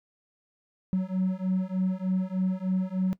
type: beating tone pair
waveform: triangle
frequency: 185 / 188.3 Hz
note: F#3 / F#3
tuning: 0 / +31 cents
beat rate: 3.3 Hz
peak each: -25 dBFS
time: 0.93-3.13 s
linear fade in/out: 0 ms
effects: noise-tail reverb RT60 0.1 s tail -19 dB re dry + tanh soft clip ceiling -17 dBFS